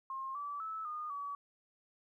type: tone with pitch steps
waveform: sine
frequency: 1067 / 1155 / 1306 / 1223 / 1139 Hz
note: C6 / D6 / E6 / D#6 / C#6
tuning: +34 / -29 / -17 / -30 / +47 cents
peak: -38 dBFS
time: 0.1-1.35 s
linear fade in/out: 2 ms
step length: 250 ms
effects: 13-bit